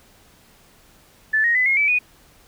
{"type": "tone with pitch steps", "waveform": "sine", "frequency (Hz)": [1748, 1873.5, 2008, 2152, 2306, 2472], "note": ["A6", "A#6", "B6", "C7", "D7", "D#7"], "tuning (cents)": [-12, 8, 28, 48, -32, -12], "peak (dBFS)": -15, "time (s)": [1.33, 1.99], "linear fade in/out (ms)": 10, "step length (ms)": 110, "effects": ["pink hiss -53 dBFS RMS until 2.47 s"]}